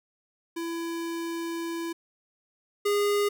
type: tone pair in turn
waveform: square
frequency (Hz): 334.5 / 409.6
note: E4 / G#4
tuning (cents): +25 / -24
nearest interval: major third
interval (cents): 351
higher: second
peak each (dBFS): -31 / -23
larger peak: second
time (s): 0.56-1.93 / 2.85-3.29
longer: first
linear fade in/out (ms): 10
effects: none